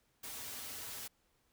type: noise with comb filter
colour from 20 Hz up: white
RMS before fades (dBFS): -45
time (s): 0.23-1.08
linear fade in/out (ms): 10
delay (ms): 5.7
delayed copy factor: -0.8
effects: pink hiss -75 dBFS RMS until 1.52 s